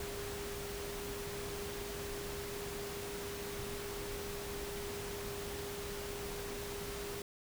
sine tone in noise, 404.6 Hz, G#4, 45 cents flat, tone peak -43 dBFS, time 0-7.22 s, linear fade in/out 2 ms, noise pink, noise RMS -44 dBFS, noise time 0-7.22 s, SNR -2 dB, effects none

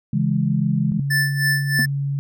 sine chord, C# minor, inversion none, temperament equal, 138.59 / 164.81 / 207.7 Hz, C#3 / E3 / G#3, 0 / 0 / 0 cents, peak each -21 dBFS, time 0.13-1 s, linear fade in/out 5 ms
sine tone, 140 Hz, C#3, 18 cents sharp, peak -20 dBFS, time 0.92-2.19 s, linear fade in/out 0 ms
square tone with tremolo, 1760 Hz, A6, in tune, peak -17 dBFS, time 1.1-1.86 s, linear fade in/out 10 ms, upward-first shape sine, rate 3.2 Hz, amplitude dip 80%
triangle tone with exponential decay, 228.8 Hz, A#3, 32 cents flat, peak -15 dBFS, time 1.79-1.9 s, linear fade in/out 0 ms, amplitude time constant 23 ms
effects none

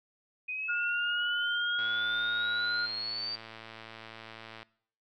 sine exponential sweep, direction up, 2485 to 4663 Hz, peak -33 dBFS, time 0.48-3.36 s, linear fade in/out 10 ms
sine tone, 1430 Hz, F6, 41 cents sharp, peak -28 dBFS, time 0.68-2.87 s, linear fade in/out 20 ms
click train, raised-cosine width 0.3 ms, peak -29 dBFS, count 319, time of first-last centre 1.79-4.629 s, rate 112 Hz
effects noise-tail reverb RT60 0.6 s tail -21 dB re dry

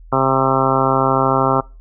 harmonic tone, 133.2 Hz, C3, 31 cents sharp, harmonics 1 / 2 / 3 / 4 / 5 / 6 / 7 / 8 / 9 / 10, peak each -22 / -22 / -22 / -22 / -22 / -22 / -22 / -22 / -22 / -22 dBFS, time 0.12-1.61 s, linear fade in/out 10 ms, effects noise-tail reverb RT60 0.3 s tail -24 dB re dry + added 41 Hz sine -37 dBFS peak until 1.8 s

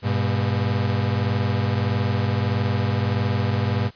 35% pulse tone pair together, 100 / 121.59 Hz, G2 / B2, +35 / -27 cents, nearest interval minor third, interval 338 cents, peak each -20 / -22 dBFS, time 0.02-3.91 s, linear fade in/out 50 ms, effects white hiss -52 dBFS RMS until 3.95 s + resampled to 11025 Hz

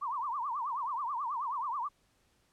sine tone with vibrato, 1045 Hz, C6, 2 cents flat, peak -32 dBFS, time 0.01-1.89 s, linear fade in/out 20 ms, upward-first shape triangle, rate 9.3 Hz, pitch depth 270 cents each way, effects pink hiss -71 dBFS RMS until 2.52 s + low-pass 11000 Hz 12 dB/octave

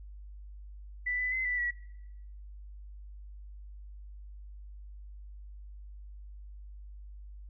sine tone with pitch steps, 1981 / 1997 / 2051 / 1978 / 1934 Hz, B6 / B6 / C7 / B6 / B6, +5 / +19 / -35 / +2 / -37 cents, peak -29 dBFS, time 1.06-1.71 s, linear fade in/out 10 ms, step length 130 ms, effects noise-tail reverb RT60 0.9 s tail -21 dB re dry + added 50 Hz sine -44 dBFS peak until 7.49 s

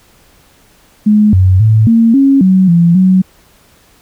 sine tone with pitch steps, 211 / 93.2 / 109.6 / 228.5 / 273.8 / 187.9 / 170.3 / 186.7 Hz, G#3 / F#2 / A2 / A#3 / C#4 / F#3 / F3 / F#3, +28 / +13 / -6 / -34 / -21 / +27 / -43 / +16 cents, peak -4 dBFS, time 1.06-3.22 s, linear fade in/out 10 ms, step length 270 ms, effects pink hiss -47 dBFS RMS until 4.01 s

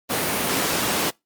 pink high-pass noise, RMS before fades -23 dBFS, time 0.09-1.11 s, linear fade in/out 20 ms, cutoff 200 Hz, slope 12 dB/octave, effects noise-tail reverb RT60 0.2 s tail -25 dB re dry + Opus 32 kbps

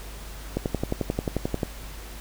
click train, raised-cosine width 2 ms, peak -11 dBFS, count 13, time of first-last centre 0.57-1.632 s, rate 11.3 Hz, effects added 50 Hz sine -38 dBFS peak until 2.2 s + pink hiss -43 dBFS RMS until 2.2 s

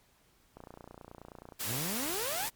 click train, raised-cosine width 1 ms, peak -33 dBFS, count 29, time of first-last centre 0.57-1.522 s, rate 29.4 Hz
white noise, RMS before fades -36 dBFS, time 1.59-2.5 s, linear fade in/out 20 ms
sawtooth exponential sweep, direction up, 98.2 to 987.8 Hz, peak -32 dBFS, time 1.65-2.5 s, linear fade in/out 50 ms
effects pink hiss -67 dBFS RMS until 2.55 s + MP3 96 kbps

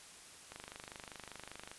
click train, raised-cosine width 0.3 ms, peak -30 dBFS, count 31, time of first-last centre 0.52-1.715 s, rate 25.1 Hz, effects white hiss -55 dBFS RMS until 1.78 s + resampled to 24000 Hz

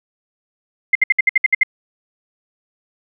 sine tone bursts, 2092 Hz, C7, 1 cent flat, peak -8 dBFS, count 9, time 0.93-1.633 s, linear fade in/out 5 ms, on 23 ms, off 62 ms, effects none

